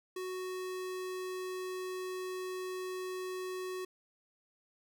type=tone; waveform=square; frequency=370 Hz; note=F#4; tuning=in tune; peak=-38 dBFS; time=0.16-3.85 s; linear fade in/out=5 ms; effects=none